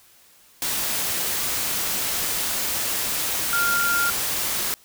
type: tone in noise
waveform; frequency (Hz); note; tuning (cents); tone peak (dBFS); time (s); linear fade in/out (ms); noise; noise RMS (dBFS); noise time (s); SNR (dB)
sine; 1396.9; F6; 0; -20; 3.53-4.1; 0; white; -25; 0.62-4.74; +2
effects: white hiss -54 dBFS RMS until 4.84 s